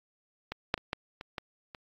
clicks, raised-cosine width 0.3 ms, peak -19 / -9 / -27 / -15 / -25 / -19 / -27 dBFS, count 7, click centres 0.52 / 0.741 / 0.778 / 0.931 / 1.211 / 1.382 / 1.748 s, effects AAC 64 kbps

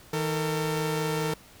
sawtooth tone pair together, 159.04 / 452.3 Hz, D#3 / A4, +38 / +48 cents, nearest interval octave + tritone, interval 1810 cents, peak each -25 dBFS, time 0.13-1.34 s, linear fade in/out 5 ms, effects pink hiss -52 dBFS RMS until 1.6 s

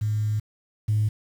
sine tone pair in turn, 106.8 / 106.8 Hz, G#2 / G#2, +49 / +49 cents, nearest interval unison, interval 0 cents, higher neither, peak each -21 / -18 dBFS, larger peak second, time 0.01-0.4 / 0.88-1.09 s, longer first, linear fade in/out 10 ms, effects tanh soft clip ceiling -15 dBFS + 8-bit

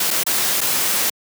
white noise with dropouts, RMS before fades -19 dBFS, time 0-1.1 s, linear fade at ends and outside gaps 5 ms, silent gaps 0.106-0.11 / 0.235-0.264 / 0.607-0.613 s, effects high-pass 150 Hz 12 dB/octave

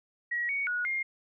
sine tone with pitch steps, 1912 / 2234 / 1457 / 2123 Hz, A#6 / C#7 / F#6 / C7, +43 / +13 / -27 / +25 cents, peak -28 dBFS, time 0.31-1.03 s, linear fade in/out 10 ms, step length 180 ms, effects none

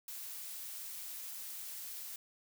blue noise, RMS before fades -45 dBFS, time 0.08-2.16 s, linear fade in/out 2 ms, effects none

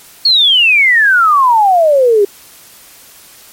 sine exponential sweep, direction down, 4394 to 392 Hz, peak -5 dBFS, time 0.25-2.25 s, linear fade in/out 5 ms, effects white hiss -39 dBFS RMS until 3.52 s + MP3 64 kbps

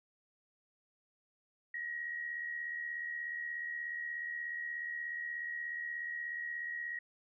sine tone with amplitude modulation, 1899 Hz, A#6, 32 cents sharp, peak -35 dBFS, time 1.74-6.99 s, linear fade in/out 5 ms, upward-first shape sine, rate 76.7 Hz, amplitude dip 50%, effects none

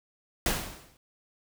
pink noise with exponential decay, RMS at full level -24 dBFS, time 0.46-0.97 s, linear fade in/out 1 ms, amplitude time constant 110 ms, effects none

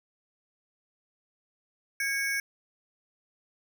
square ring-modulated tone, 1931 Hz, B6, 39 cents flat, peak -25 dBFS, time 2-2.4 s, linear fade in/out 2 ms, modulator 294 Hz, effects none

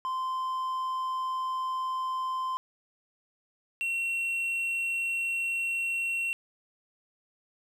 triangle tone pair in turn, 1037 / 2726 Hz, C6 / F7, -16 / -43 cents, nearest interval octave + perfect fourth, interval 1673 cents, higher second, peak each -27 / -26 dBFS, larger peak second, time 0.05-2.57 / 3.81-6.33 s, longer neither, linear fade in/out 0 ms, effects none

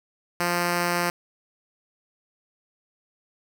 5% pulse tone, 174.61 Hz, F3, in tune, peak -11 dBFS, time 0.4-1.1 s, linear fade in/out 2 ms, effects none

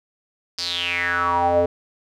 square tone with band-pass filter sweep, 87.31 Hz, F2, in tune, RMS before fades -21 dBFS, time 0.58-1.66 s, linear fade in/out 5 ms, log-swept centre 5000 to 510 Hz, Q 7.1, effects none

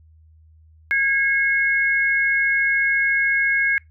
sine tone pair together, 1640 / 2174 Hz, G#6 / C#7, -22 / -34 cents, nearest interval perfect fourth, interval 488 cents, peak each -19 / -19 dBFS, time 0.91-3.78 s, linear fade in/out 0 ms, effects noise-tail reverb RT60 0.2 s tail -26 dB re dry + added 79 Hz sine -48 dBFS peak until 3.9 s

